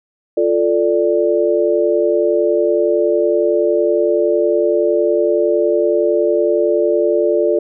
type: chord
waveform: sine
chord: D minor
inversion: first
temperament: equal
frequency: 349.2 / 440 / 587.3 Hz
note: F4 / A4 / D5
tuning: 0 / 0 / 0 cents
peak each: -16 dBFS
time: 0.37-7.59 s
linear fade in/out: 5 ms
effects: none